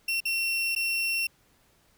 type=tone with dropouts; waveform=35% pulse; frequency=2721 Hz; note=F7; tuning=46 cents flat; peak=-24 dBFS; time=0.08-1.27 s; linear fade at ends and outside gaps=5 ms; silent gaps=0.204-0.253 / 0.751-0.761 s; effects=pink hiss -64 dBFS RMS until 1.97 s